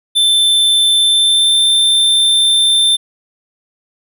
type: tone with pitch glide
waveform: square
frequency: 3541 to 3568 Hz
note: A7 to A7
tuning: +10 to +23 cents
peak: -9 dBFS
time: 0.15-2.97 s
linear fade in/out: 20 ms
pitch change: +13 cents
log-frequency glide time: 0.95-1.65 s
effects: none